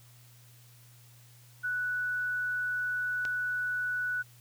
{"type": "tone", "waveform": "sine", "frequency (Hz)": 1480, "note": "F#6", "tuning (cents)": 0, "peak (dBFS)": -29, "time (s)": [1.63, 4.23], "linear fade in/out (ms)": 20}
{"type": "click", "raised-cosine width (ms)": 0.2, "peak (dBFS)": -22, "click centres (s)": 3.252}
{"effects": ["added 120 Hz sine -55 dBFS peak until 4.4 s", "white hiss -60 dBFS RMS until 4.4 s"]}